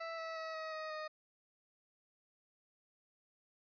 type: tone with pitch steps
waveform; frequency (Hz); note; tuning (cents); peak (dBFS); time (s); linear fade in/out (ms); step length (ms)
20% pulse; 659.3 / 651 / 642.8 / 634.6 / 626.6 / 618.7; E5 / E5 / E5 / D#5 / D#5 / D#5; 0 / -22 / -44 / +34 / +12 / -10; -36; 0-1.08; 10; 180
effects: resampled to 11025 Hz